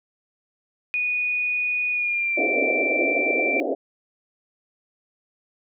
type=tone with pitch glide; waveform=sine; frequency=2468 to 2346 Hz; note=D#7 to D7; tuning=-15 to -2 cents; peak=-21 dBFS; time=0.94-3.6 s; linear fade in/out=0 ms; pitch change=-87 cents; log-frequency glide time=1.92-2.38 s
type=band-pass noise; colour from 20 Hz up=white; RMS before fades=-25 dBFS; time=2.37-3.75 s; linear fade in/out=10 ms; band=250 to 710 Hz; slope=96 dB/octave
effects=none